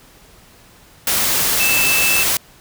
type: tone in noise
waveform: sine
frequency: 2637 Hz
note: E7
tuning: in tune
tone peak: -16 dBFS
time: 1.6-2.23 s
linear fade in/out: 2 ms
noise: white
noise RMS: -17 dBFS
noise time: 1.07-2.37 s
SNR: -2 dB
effects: pink hiss -47 dBFS RMS until 2.6 s